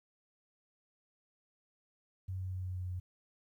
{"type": "tone with pitch steps", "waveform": "sine", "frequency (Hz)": [93.7, 93.05, 92.41, 91.77, 91.14, 90.51], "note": ["F#2", "F#2", "F#2", "F#2", "F#2", "F#2"], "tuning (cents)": [22, 10, -2, -14, -26, -38], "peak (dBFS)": -36, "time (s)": [2.28, 3], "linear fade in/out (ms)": 10, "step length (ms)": 120, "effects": ["12-bit"]}